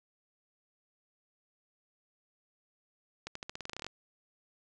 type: accelerating click train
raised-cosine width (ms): 0.2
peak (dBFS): -22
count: 14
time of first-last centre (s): 3.27-3.866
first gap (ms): 84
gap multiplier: 0.89
effects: resampled to 22050 Hz